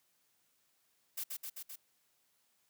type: noise with echo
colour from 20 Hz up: blue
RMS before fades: -39 dBFS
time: 1.17-1.24 s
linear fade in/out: 10 ms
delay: 130 ms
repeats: 4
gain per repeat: -2 dB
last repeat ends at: 1.76 s
effects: white hiss -75 dBFS RMS until 2.69 s + high-pass 80 Hz 12 dB/octave